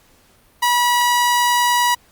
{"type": "tone", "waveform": "sawtooth", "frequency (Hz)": 970, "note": "B5", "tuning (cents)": -31, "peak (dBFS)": -10, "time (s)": [0.62, 1.95], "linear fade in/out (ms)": 10, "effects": ["pink hiss -54 dBFS RMS until 2.11 s", "Opus 48 kbps"]}